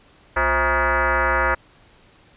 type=tone with frequency modulation; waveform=sine; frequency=233.1 Hz; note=A#3; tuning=in tune; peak=-16 dBFS; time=0.36-1.55 s; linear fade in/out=10 ms; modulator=295 Hz; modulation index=5.7; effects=pink hiss -53 dBFS RMS until 2.36 s + resampled to 8000 Hz